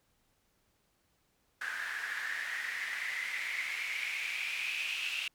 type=noise with band-pass filter sweep; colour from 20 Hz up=white; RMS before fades=-37 dBFS; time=1.61-5.28 s; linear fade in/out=5 ms; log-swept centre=1600 to 2700 Hz; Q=8; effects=pink hiss -74 dBFS RMS until 5.34 s